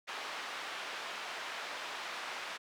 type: band-pass noise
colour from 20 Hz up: pink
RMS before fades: -42 dBFS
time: 0.07-2.58 s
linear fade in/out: 20 ms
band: 800 to 3700 Hz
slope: 12 dB/octave
effects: none